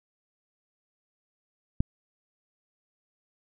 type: click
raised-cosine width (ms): 5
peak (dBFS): -11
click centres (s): 1.805
effects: none